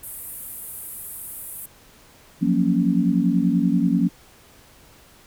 white band-pass noise, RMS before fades -36 dBFS, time 0.03-1.66 s, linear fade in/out 5 ms, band 8800 to 15000 Hz, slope 48 dB/octave
sine chord, Gb major seventh, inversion third, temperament equal, 174.61 / 185 / 233.1 / 277.2 Hz, F3 / Gb3 / Bb3 / Db4, 0 / 0 / 0 / 0 cents, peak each -22 dBFS, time 2.41-4.09 s, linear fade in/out 20 ms
effects pink hiss -51 dBFS RMS until 5.26 s

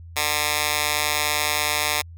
10% pulse tone with high-pass filter, 149.6 Hz, D3, 32 cents sharp, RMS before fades -23 dBFS, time 0.16-2.02 s, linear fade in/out 10 ms, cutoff 1400 Hz, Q 0.54, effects added 84 Hz sine -38 dBFS peak until 2.17 s

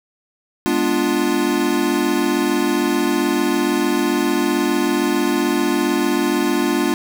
square chord, G# diminished seventh, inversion none, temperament equal, 207.7 / 246.9 / 293.7 / 349.2 Hz, G#3 / B3 / D4 / F4, 0 / 0 / 0 / 0 cents, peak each -26 / -23 / -21 / -21 dBFS, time 0.66-6.94 s, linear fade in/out 0 ms, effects none

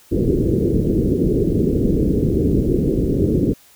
white low-pass noise, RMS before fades -17 dBFS, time 0.11-3.54 s, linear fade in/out 20 ms, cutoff 430 Hz, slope 48 dB/octave, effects white hiss -50 dBFS RMS until 3.75 s

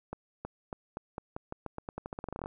accelerating click train, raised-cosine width 1 ms, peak -23 dBFS, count 22, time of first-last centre 0.13-2.459 s, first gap 320 ms, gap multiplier 0.87, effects none

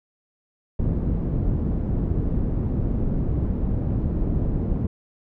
pink low-pass noise, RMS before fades -23 dBFS, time 0.79-4.87 s, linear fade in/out 5 ms, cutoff 260 Hz, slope 12 dB/octave, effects none

